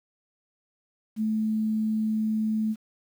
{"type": "tone", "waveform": "sine", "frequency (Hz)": 217.6, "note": "A3", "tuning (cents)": -19, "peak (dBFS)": -23, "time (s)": [1.16, 2.76], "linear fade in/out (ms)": 50, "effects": ["9-bit"]}